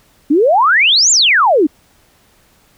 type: exponential two-way sweep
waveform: sine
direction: up then down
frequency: 271.3 to 7470 to 271.3 Hz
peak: -7 dBFS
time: 0.3-1.67 s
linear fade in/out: 10 ms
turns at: 1.11 s
effects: pink hiss -52 dBFS RMS until 2.77 s